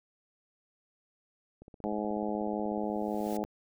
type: click train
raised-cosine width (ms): 2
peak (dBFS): -36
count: 31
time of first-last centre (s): 1.62-3.449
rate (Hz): 16.4
type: harmonic tone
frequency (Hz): 105.6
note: G#2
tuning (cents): +29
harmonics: 2 / 3 / 4 / 5 / 6 / 7 / 8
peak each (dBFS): -35 / -37 / -38 / -39 / -40 / -40 / -41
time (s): 1.84-3.44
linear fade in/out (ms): 0
type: noise with exponential growth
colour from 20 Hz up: white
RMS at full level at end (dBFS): -46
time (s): 2.77-3.37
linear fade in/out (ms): 2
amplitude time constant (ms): 130
effects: none